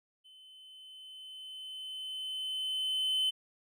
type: tone with level ramp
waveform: triangle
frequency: 3050 Hz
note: G7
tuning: 48 cents flat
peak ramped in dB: -53 to -25 dBFS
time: 0.24-3.31 s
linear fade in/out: 20 ms
effects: none